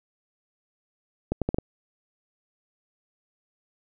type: accelerating click train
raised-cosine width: 2 ms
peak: -11 dBFS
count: 5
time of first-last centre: 1.32-1.585 s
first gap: 97 ms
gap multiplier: 0.75
effects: none